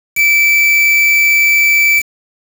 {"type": "tone with quantisation", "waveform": "triangle", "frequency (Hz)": 2319, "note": "D7", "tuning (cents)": -22, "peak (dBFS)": -6, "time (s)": [0.15, 2.03], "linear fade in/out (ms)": 50, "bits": 3, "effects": []}